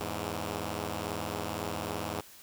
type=tone pair together; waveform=5% pulse; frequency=82.3 / 103.78 Hz; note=E2 / G#2; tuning=-2 / -1 cents; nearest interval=major third; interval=401 cents; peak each=-25 dBFS; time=0-2.21 s; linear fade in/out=5 ms; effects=white hiss -53 dBFS RMS until 2.42 s